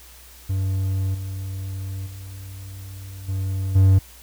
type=tone with level steps; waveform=triangle; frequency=95.7 Hz; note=G2; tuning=41 cents flat; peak=-18 / -25 / -32 / -20 / -9 dBFS; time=0.49-3.99 s; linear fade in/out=10 ms; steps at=1.14 / 2.06 / 3.28 / 3.75 s; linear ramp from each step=10 ms; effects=added 60 Hz sine -47 dBFS peak until 4.22 s + white hiss -47 dBFS RMS until 4.22 s